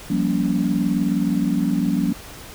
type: chord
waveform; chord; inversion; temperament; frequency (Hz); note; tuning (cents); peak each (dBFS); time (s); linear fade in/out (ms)
sine; G half-diminished seventh; third; just; 176.4 / 196 / 235.2 / 282.2; F3 / G3 / Bb3 / Db4; +18 / 0 / +16 / +31; -23; 0.1-2.13; 5
effects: pink hiss -39 dBFS RMS until 2.54 s